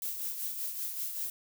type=noise with tremolo; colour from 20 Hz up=violet; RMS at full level=-34 dBFS; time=0.02-1.3 s; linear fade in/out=2 ms; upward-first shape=triangle; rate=5.2 Hz; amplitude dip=55%; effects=none